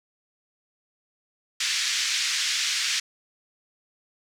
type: band-pass noise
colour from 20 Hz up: white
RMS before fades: -26 dBFS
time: 1.6-3 s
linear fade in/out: 5 ms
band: 1700 to 6300 Hz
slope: 24 dB/octave
effects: none